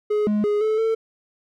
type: tone with pitch steps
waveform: triangle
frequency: 420.6 / 209.7 / 415.5 / 434.5 / 447.4 Hz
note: G#4 / G#3 / G#4 / A4 / A4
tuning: +22 / +17 / +1 / -22 / +29 cents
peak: -16 dBFS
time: 0.1-0.95 s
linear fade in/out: 10 ms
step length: 170 ms
effects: none